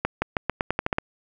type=accelerating click train; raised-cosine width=0.5 ms; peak=-7 dBFS; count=10; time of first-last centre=0.05-0.984 s; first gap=170 ms; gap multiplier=0.87; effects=none